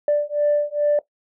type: beating tone pair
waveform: sine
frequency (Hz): 587.3 / 589.7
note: D5 / D5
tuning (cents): 0 / +7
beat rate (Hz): 2.4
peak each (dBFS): -19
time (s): 0.08-0.99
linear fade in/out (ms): 2
effects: noise-tail reverb RT60 0.1 s tail -17 dB re dry + tanh soft clip ceiling -11 dBFS